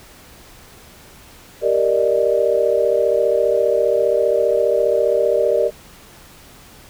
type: chord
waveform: sine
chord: Eb major seventh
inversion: first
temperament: equal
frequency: 392 / 466.2 / 587.3 / 622.3 Hz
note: G4 / Bb4 / D5 / Eb5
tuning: 0 / 0 / 0 / 0 cents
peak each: -21 / -18 / -18 / -21 dBFS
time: 1.61-5.71 s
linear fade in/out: 50 ms
effects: pink hiss -44 dBFS RMS until 6.89 s